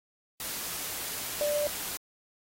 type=tone in noise; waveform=sine; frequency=590 Hz; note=D5; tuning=8 cents sharp; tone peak=-26 dBFS; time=1.41-1.67 s; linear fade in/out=0 ms; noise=white; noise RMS=-36 dBFS; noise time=0.4-1.97 s; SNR=+7 dB; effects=AAC 48 kbps